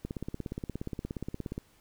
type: click train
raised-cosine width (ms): 3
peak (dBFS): -22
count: 27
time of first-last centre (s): 0.05-1.579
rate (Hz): 17
effects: pink hiss -64 dBFS RMS until 1.8 s